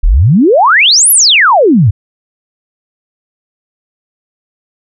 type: exponential two-way sweep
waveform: sine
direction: up then down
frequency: 31.92 to 12000 to 88.9 Hz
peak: -3 dBFS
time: 0.03-1.91 s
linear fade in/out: 10 ms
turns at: 1.11 s
effects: none